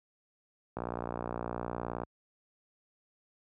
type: click train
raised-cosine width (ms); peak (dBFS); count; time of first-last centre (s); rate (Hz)
1; -21; 76; 0.77-2.035; 59.3
effects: high-pass 60 Hz 12 dB/octave